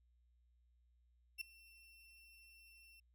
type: tone with ADSR envelope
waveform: 35% pulse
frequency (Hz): 2703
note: E7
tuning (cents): +43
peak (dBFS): -37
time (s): 1.38-3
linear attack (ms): 32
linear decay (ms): 3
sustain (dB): -23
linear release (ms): 5
effects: added 60 Hz sine -70 dBFS peak until 3.14 s